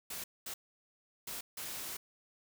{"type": "noise bursts at uneven times", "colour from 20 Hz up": "white", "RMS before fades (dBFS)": -42, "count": 4, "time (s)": [[0.1, 0.24], [0.46, 0.54], [1.27, 1.41], [1.57, 1.97]], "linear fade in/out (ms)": 5, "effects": []}